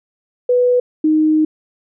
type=tone pair in turn; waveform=sine; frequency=493.9 / 310.3 Hz; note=B4 / D#4; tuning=0 / -5 cents; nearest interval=minor sixth; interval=805 cents; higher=first; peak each=-10 dBFS; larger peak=neither; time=0.49-0.8 / 1.04-1.45 s; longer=second; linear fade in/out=5 ms; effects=none